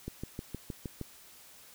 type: click train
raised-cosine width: 3 ms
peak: -24 dBFS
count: 7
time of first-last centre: 0.08-1.013 s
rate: 6.43 Hz
effects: white hiss -55 dBFS RMS until 1.74 s